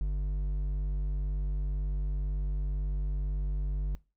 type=tone with hard clipping; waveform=triangle; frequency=49 Hz; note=G1; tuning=in tune; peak=-29 dBFS; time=0.01-3.95 s; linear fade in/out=0 ms; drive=9 dB; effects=noise-tail reverb RT60 0.3 s tail -22 dB re dry